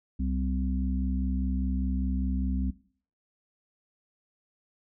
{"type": "harmonic tone", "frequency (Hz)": 65, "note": "C2", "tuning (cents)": -11, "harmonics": [1, 3, 4], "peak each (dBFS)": [-28, -33, -34], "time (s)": [0.19, 2.71], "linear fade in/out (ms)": 10, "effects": ["noise-tail reverb RT60 0.5 s tail -18 dB re dry"]}